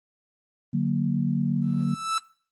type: chord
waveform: sine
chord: D augmented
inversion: none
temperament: equal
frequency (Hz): 146.83 / 185 / 233.1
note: D3 / F#3 / A#3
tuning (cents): 0 / 0 / 0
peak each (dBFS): -26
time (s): 0.73-1.95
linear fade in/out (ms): 10
type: tone with exponential growth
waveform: 45% pulse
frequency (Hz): 1318.5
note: E6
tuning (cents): 0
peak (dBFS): -20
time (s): 1.62-2.18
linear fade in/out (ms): 1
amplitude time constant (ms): 120
effects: noise-tail reverb RT60 0.5 s tail -24 dB re dry + Opus 24 kbps